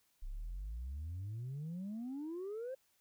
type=exponential sweep; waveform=sine; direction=up; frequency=31.23 to 540 Hz; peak=-38 dBFS; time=0.22-2.75 s; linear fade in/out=10 ms; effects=tanh soft clip ceiling -38 dBFS + white hiss -75 dBFS RMS until 3 s